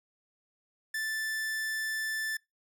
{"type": "tone", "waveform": "45% pulse", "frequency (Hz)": 1760, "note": "A6", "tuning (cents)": 0, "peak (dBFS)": -31, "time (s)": [0.94, 2.37], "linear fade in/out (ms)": 5, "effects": ["noise-tail reverb RT60 0.2 s tail -25 dB re dry"]}